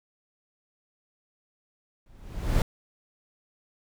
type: noise with exponential growth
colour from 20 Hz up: brown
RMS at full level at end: -17 dBFS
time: 2.06-2.62 s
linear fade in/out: 2 ms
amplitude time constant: 120 ms
effects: none